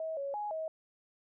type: tone with pitch steps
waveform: sine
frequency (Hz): 641 / 557 / 834 / 637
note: E5 / C#5 / G#5 / D#5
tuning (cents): -49 / +8 / +7 / +41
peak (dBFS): -34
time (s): 0-0.68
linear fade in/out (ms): 2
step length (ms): 170
effects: none